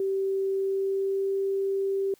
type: tone with pitch glide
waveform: sine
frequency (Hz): 387.7 to 390.8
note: G4 to G4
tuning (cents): -19 to -5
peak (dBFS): -24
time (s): 0-2.14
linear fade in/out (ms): 2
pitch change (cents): +14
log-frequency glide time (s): 0.51-1.32
effects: white hiss -62 dBFS RMS until 2.19 s